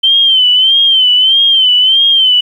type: tone with vibrato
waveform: sine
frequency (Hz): 3102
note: G7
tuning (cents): -19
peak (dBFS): -5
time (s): 0.03-2.41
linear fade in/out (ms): 10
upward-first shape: sine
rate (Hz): 1.6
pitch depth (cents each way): 80
effects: 7-bit